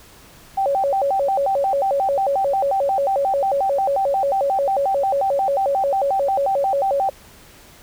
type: tone with vibrato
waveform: sine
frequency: 659.3 Hz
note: E5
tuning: in tune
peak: -16 dBFS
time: 0.57-7.1 s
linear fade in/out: 10 ms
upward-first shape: square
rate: 5.6 Hz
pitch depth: 290 cents each way
effects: pink hiss -46 dBFS RMS until 7.82 s